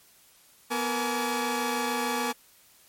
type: tone cluster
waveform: sawtooth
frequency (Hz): 246.1 / 465.5 / 844 / 1150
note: B3 / A#4 / G#5 / D6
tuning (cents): -6 / -2 / +28 / -37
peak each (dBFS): -28 / -29 / -27 / -30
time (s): 0.7-2.33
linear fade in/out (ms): 20
effects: white hiss -58 dBFS RMS until 2.88 s + MP3 64 kbps